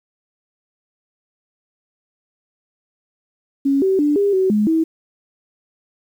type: tone with pitch steps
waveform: sine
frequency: 276.2 / 382.9 / 294.1 / 402.8 / 377.7 / 210.6 / 322.7 Hz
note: C#4 / G4 / D4 / G4 / F#4 / G#3 / E4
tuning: -6 / -41 / +3 / +47 / +36 / +24 / -37 cents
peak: -13 dBFS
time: 3.65-4.84 s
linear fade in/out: 10 ms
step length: 170 ms
effects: 8-bit